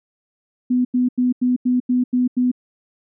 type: tone bursts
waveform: sine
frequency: 249.4 Hz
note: B3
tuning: 17 cents sharp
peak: -14 dBFS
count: 8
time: 0.7-2.516 s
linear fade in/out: 10 ms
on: 150 ms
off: 88 ms
effects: none